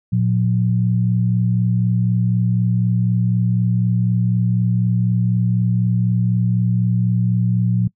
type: tone pair together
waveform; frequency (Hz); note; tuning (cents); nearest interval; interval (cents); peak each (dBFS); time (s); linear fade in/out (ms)
sine; 115.98 / 180; A#2 / F#3; -8 / -47; minor sixth; 761; -16 / -18; 0.12-7.88; 10
effects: noise-tail reverb RT60 0.1 s tail -23 dB re dry